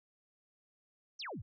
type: exponential sweep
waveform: sine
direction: down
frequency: 6250 to 77.78 Hz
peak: -40 dBFS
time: 1.19-1.42 s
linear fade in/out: 10 ms
effects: none